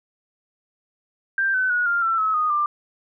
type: tone with pitch steps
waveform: sine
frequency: 1578 / 1515.5 / 1455.4 / 1397.7 / 1342.4 / 1289.2 / 1238.1 / 1189 Hz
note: G6 / F#6 / F#6 / F6 / E6 / E6 / D#6 / D6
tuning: +11 / +41 / -29 / +1 / +31 / -39 / -9 / +21 cents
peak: -18 dBFS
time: 1.38-2.66 s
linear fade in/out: 2 ms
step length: 160 ms
effects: none